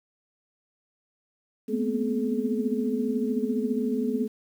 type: tone cluster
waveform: sine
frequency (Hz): 215 / 233.2 / 247.4 / 262.7 / 427.3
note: A3 / A#3 / B3 / C4 / G#4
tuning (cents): -40 / +1 / +3 / +7 / +49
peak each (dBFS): -31 / -31 / -28 / -35 / -30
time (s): 1.68-4.28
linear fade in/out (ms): 20
effects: 9-bit